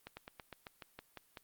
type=slowing click train; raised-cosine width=0.3 ms; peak=-30 dBFS; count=10; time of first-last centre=0.07-1.372 s; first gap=100 ms; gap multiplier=1.09; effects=white hiss -70 dBFS RMS until 1.43 s + Opus 32 kbps